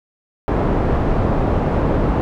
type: low-pass noise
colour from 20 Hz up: pink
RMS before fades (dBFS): -17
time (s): 0.48-2.21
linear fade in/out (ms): 0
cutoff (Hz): 810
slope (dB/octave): 12
effects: none